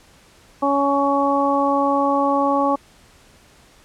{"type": "harmonic tone", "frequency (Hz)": 279.9, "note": "C#4", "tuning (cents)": 17, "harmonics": [1, 2, 3, 4], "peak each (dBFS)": [-21, -21, -21, -21], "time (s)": [0.62, 2.76], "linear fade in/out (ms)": 10, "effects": ["pink hiss -51 dBFS RMS until 3.84 s", "low-pass 10000 Hz 12 dB/octave"]}